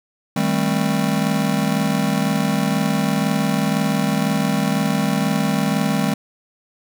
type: chord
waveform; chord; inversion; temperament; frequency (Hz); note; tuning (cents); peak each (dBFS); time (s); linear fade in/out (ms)
square; A half-diminished seventh; second; just; 158.4 / 198 / 220 / 264; Eb3 / G3 / A3 / C4; +31 / +18 / 0 / +16; -24 / -22 / -24 / -25; 0.36-6.14; 5
effects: 8-bit